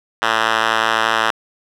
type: tone with band-pass filter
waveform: 5% pulse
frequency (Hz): 111.9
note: A2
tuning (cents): +30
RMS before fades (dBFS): -17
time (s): 0.22-1.31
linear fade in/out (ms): 5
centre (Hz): 1900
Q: 1.3
effects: none